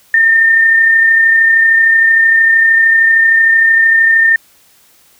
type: tone with amplitude modulation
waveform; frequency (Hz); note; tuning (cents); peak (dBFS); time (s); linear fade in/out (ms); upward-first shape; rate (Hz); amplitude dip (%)
sine; 1812; A#6; -50; -4; 0.14-4.36; 2; sine; 33.1; 30
effects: white hiss -48 dBFS RMS until 5.19 s